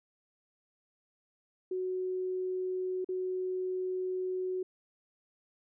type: tone with dropouts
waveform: sine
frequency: 370 Hz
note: F#4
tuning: in tune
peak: -31 dBFS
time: 1.71-4.63 s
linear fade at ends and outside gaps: 5 ms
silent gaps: 3.046-3.088 s
effects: none